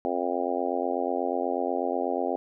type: harmonic tone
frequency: 88.2 Hz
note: F2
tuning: 18 cents sharp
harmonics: 3 / 4 / 5 / 6 / 7 / 8 / 9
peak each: -33 / -33 / -33 / -33 / -33 / -33 / -33 dBFS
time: 0.05-2.36 s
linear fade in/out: 0 ms
effects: none